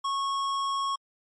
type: tone with hard clipping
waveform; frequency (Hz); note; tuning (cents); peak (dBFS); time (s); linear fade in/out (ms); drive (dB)
triangle; 1099; C#6; -15; -28; 0.04-0.96; 10; 16
effects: MP3 48 kbps